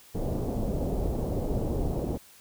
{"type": "low-pass noise", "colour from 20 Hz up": "pink", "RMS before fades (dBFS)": -29, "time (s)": [0.14, 2.18], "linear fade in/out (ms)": 20, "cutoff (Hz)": 640, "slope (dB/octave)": 24, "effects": ["white hiss -54 dBFS RMS until 2.4 s"]}